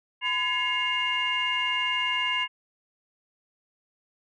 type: tone cluster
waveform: sine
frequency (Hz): 1010 / 1683 / 2154 / 2812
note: B5 / G#6 / C7 / F7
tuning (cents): +39 / +23 / +50 / +11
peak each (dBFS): -30 / -34 / -28 / -27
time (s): 0.21-2.48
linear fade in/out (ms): 50
effects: tanh soft clip ceiling -15 dBFS

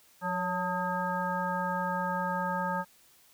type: harmonic tone with a mistuned harmonic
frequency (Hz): 179.5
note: F3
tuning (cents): +48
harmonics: 1 / 3 / 5 / 7 / 9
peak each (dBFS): -35 / -37 / -32 / -36 / -37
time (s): 0.21-2.85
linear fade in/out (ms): 50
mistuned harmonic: 3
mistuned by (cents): +60
effects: white hiss -61 dBFS RMS until 3.33 s

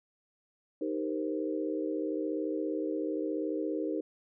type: chord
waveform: sine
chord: C minor seventh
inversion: first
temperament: equal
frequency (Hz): 311.1 / 392 / 466.2 / 523.3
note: Eb4 / G4 / Bb4 / C5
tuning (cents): 0 / 0 / 0 / 0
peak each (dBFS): -33 / -37 / -37 / -39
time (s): 0.81-4.01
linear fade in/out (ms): 5
effects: none

